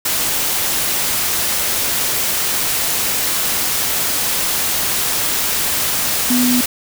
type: tone in noise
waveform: sine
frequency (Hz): 247.8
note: B3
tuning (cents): +6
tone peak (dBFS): -13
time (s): 6.3-6.61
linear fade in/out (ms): 5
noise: white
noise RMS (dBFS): -18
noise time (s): 0.05-6.66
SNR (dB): +2
effects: none